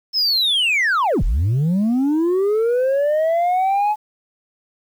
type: linear two-way sweep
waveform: sine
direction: down then up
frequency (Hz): 5300 to 30.05 to 857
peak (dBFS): -12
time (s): 0.13-3.96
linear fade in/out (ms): 50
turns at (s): 1.23
effects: tanh soft clip ceiling -14 dBFS + 8-bit